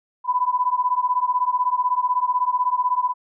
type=beating tone pair; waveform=sine; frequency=989 / 1005 Hz; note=B5 / B5; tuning=+2 / +30 cents; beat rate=16 Hz; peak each=-21 dBFS; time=0.24-3.14 s; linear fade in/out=50 ms; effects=none